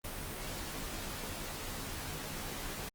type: noise with comb filter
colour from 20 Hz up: pink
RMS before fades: -41 dBFS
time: 0.04-2.89 s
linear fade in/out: 5 ms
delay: 17 ms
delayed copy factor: -0.85
effects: Opus 32 kbps